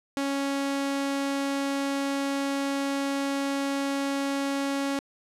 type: tone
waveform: sawtooth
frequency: 277.2 Hz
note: C#4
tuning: in tune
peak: -22 dBFS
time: 0.17-4.99 s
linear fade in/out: 0 ms
effects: low-pass 10000 Hz 12 dB/octave